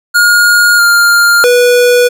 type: tone with pitch steps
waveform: square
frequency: 1428 / 1403 / 489.1 Hz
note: F6 / F6 / B4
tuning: +38 / +8 / -17 cents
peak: -5 dBFS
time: 0.14-2.09 s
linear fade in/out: 20 ms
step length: 650 ms
effects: none